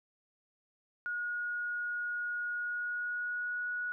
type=tone with pitch glide; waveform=sine; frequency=1444 to 1461.6 Hz; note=F#6 to F#6; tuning=-43 to -22 cents; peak=-33 dBFS; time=1.06-3.92 s; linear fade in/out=0 ms; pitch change=+21 cents; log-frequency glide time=2.53-3.65 s; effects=none